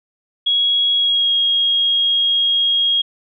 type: tone with pitch glide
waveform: sine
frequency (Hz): 3322 to 3272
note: G#7 to G#7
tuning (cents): 0 to -26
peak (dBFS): -13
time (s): 0.46-3.02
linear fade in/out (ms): 10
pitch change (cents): -26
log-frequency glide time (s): 0.95-1.33
effects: none